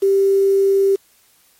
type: tone with quantisation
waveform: sine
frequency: 392 Hz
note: G4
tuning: in tune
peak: -11 dBFS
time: 0.02-0.96 s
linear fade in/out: 10 ms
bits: 6
effects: white hiss -55 dBFS RMS until 1.59 s + MP3 64 kbps